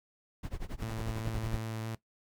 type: noise with tremolo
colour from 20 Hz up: brown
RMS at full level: -35 dBFS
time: 0.43-1.6 s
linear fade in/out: 5 ms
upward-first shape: sine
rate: 11 Hz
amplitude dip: 95%
type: tone with vibrato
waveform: sawtooth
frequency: 111.5 Hz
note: A2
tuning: 23 cents sharp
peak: -32 dBFS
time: 0.82-1.95 s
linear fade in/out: 0 ms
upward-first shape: sine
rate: 4.9 Hz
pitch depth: 11 cents each way
effects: noise-tail reverb RT60 0.1 s tail -17 dB re dry